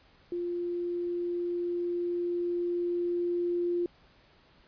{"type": "tone with level ramp", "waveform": "sine", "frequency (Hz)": 349.2, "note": "F4", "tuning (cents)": 0, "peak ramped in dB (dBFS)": [-30, -26], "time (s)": [0.32, 3.86], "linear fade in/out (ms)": 2, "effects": ["pink hiss -61 dBFS RMS until 4.67 s", "resampled to 11025 Hz"]}